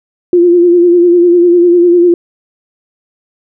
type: tone with vibrato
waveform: sine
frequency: 349.2 Hz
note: F4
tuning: in tune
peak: -3 dBFS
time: 0.33-2.14 s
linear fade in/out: 2 ms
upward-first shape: sine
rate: 10 Hz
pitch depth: 43 cents each way
effects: none